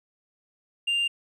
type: tone with tanh clipping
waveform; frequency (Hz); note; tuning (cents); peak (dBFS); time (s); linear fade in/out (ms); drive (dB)
triangle; 2794; F7; 0; -23; 0.87-1.08; 10; 7
effects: none